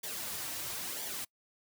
white noise with flanger, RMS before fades -39 dBFS, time 0.03-1.25 s, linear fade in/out 10 ms, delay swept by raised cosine 0.74 to 4.94 ms, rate 1 Hz, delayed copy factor -0.6, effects noise-tail reverb RT60 0.1 s tail -25 dB re dry

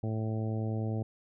harmonic tone, 110 Hz, A2, in tune, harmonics 1 / 2 / 3 / 4 / 5 / 6 / 7, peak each -31 / -37 / -41 / -43 / -45 / -47 / -48 dBFS, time 0.03-1.03 s, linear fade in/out 5 ms, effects none

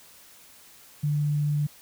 sine tone, 147.5 Hz, D3, 8 cents sharp, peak -22 dBFS, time 1.03-1.67 s, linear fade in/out 10 ms, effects white hiss -52 dBFS RMS until 1.81 s

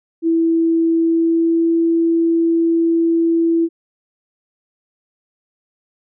sine tone with pitch glide, 329.6 to 332.3 Hz, E4 to E4, 0 to +14 cents, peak -12 dBFS, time 0.22-3.69 s, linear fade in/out 50 ms, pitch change +14 cents, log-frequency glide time 0.96-1.72 s, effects none

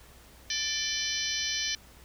harmonic tone with a mistuned harmonic, 587.3 Hz, D5, in tune, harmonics 3 / 4 / 5 / 6 / 7 / 8 / 9 / 10, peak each -38 / -38 / -36 / -40 / -36 / -40 / -36 / -35 dBFS, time 0.5-1.75 s, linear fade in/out 2 ms, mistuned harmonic 5, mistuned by +59 cents, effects added 60 Hz sine -55 dBFS peak until 2.04 s + pink hiss -55 dBFS RMS until 2.04 s

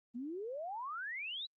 sine exponential sweep, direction up, 227.4 to 4048 Hz, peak -39 dBFS, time 0.14-1.47 s, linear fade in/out 20 ms, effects Opus 32 kbps

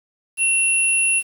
sine tone pair together, 2724 / 10261 Hz, F7 / E9, -44 / -48 cents, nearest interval octave + major seventh, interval 2296 cents, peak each -18 dBFS, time 0.37-1.23 s, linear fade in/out 50 ms, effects 7-bit

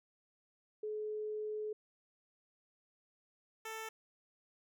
sine / 10% pulse tone pair in turn, 426.8 / 442.8 Hz, G#4 / A4, +47 / +11 cents, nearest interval minor second, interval 64 cents, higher second, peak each -37 / -34 dBFS, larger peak second, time 0.83-1.73 / 3.65-3.89 s, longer first, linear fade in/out 5 ms, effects none

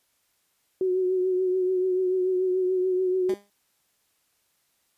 sine tone with vibrato, 370 Hz, F#4, in tune, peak -21 dBFS, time 0.81-3.34 s, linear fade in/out 2 ms, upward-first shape triangle, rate 6.9 Hz, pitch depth 38 cents each way
15% pulse tone with exponential decay, 202.5 Hz, G#3, 43 cents flat, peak -25 dBFS, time 3.29-3.5 s, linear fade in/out 2 ms, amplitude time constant 44 ms
effects white hiss -70 dBFS RMS until 4.97 s + resampled to 32000 Hz

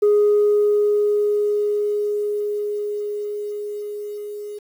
sine tone with level ramp, 415.3 Hz, G#4, in tune, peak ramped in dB -10 to -29 dBFS, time 0.02-4.59 s, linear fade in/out 10 ms, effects tanh soft clip ceiling -10 dBFS + 8-bit

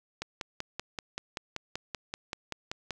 click train, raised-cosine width 0.2 ms, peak -17 dBFS, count 15, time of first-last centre 0.22-2.907 s, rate 5.21 Hz, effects none

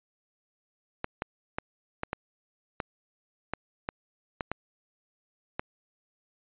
clicks, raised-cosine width 0.5 ms, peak -15 dBFS, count 11, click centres 1.044 / 1.221 / 1.585 / 2.034 / 2.131 / 2.802 / 3.536 / 3.889 / 4.408 / 4.516 / 5.595 s, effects resampled to 8000 Hz

